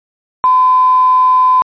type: tone with quantisation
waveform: sine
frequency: 1017 Hz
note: C6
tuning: 50 cents flat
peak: -6 dBFS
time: 0.44-1.62 s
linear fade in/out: 0 ms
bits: 5
effects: resampled to 11025 Hz